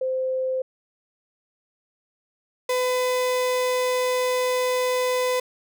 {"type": "tone pair in turn", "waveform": ["sine", "35% pulse"], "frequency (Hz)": [519, 503.4], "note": ["C5", "B4"], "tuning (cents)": [-14, 33], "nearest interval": "minor second", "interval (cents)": 53, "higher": "first", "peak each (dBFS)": [-22, -19], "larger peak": "second", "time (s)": [[0.01, 0.62], [2.69, 5.4]], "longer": "second", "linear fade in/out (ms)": 5, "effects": []}